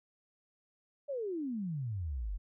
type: exponential sweep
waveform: sine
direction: down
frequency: 591 to 42.63 Hz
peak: -34 dBFS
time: 1.08-2.38 s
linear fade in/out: 20 ms
effects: none